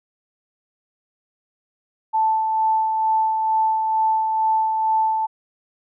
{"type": "tone with tremolo", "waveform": "sine", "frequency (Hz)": 880, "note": "A5", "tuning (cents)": 0, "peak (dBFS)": -15, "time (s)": [2.13, 5.27], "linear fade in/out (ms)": 20, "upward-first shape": "sine", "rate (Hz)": 2.2, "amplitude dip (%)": 35, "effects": []}